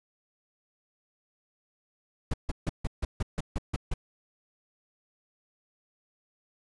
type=noise bursts; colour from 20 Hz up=brown; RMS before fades=-28 dBFS; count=10; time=2.31-3.94 s; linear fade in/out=5 ms; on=28 ms; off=150 ms; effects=resampled to 24000 Hz